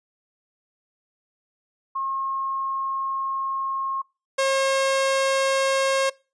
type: tone pair in turn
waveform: sine / sawtooth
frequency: 1078 / 539 Hz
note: C#6 / C#5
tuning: -49 / -49 cents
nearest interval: octave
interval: 1200 cents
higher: first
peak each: -24 / -15 dBFS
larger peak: second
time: 1.95-4.02 / 4.38-6.1 s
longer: first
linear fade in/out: 10 ms
effects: noise-tail reverb RT60 0.3 s tail -23 dB re dry + resampled to 22050 Hz